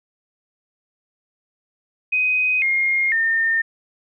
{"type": "tone with pitch steps", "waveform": "sine", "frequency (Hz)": [2508, 2133, 1814.9], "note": ["D#7", "C7", "A#6"], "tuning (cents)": [13, 33, -47], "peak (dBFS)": -16, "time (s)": [2.12, 3.62], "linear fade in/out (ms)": 10, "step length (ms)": 500, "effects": []}